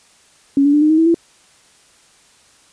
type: tone with pitch steps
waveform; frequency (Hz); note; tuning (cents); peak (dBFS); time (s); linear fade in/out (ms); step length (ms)
sine; 278.2 / 287 / 296.1 / 305.5 / 315.2 / 325.2 / 335.5; C#4 / D4 / D4 / D#4 / D#4 / E4 / E4; +6 / -40 / +14 / -32 / +23 / -23 / +31; -9; 0.57-1.144; 2; 82
effects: white hiss -51 dBFS RMS until 2.72 s + resampled to 22050 Hz